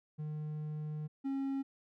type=tone pair in turn; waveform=triangle; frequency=152.3 / 272 Hz; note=D#3 / C#4; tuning=-37 / -33 cents; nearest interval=minor seventh; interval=1004 cents; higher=second; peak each=-35 / -31 dBFS; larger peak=second; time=0.18-1.08 / 1.24-1.63 s; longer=first; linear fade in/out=20 ms; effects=none